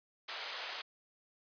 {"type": "band-pass noise", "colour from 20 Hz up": "white", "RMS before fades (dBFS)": -43, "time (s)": [0.28, 0.82], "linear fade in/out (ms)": 10, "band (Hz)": [500, 4600], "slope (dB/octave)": 24, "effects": ["resampled to 11025 Hz"]}